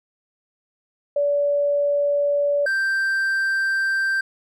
sine / triangle tone pair in turn, 575 / 1570 Hz, D5 / G6, -37 / +2 cents, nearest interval octave + perfect fourth, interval 1739 cents, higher second, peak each -17 dBFS, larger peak neither, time 1.16-2.66 / 2.66-4.21 s, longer second, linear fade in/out 5 ms, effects none

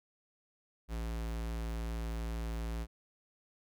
square tone, 56.4 Hz, A1, 44 cents sharp, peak -36 dBFS, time 0.88-2.87 s, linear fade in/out 50 ms, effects none

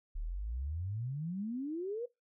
sine exponential sweep, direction up, 35 to 500 Hz, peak -35 dBFS, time 0.15-2.06 s, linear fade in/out 10 ms, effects noise-tail reverb RT60 0.2 s tail -21 dB re dry

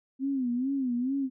sine tone with vibrato, 257.9 Hz, C4, 25 cents flat, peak -26 dBFS, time 0.19-1.3 s, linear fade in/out 50 ms, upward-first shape sine, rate 2.3 Hz, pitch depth 130 cents each way, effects none

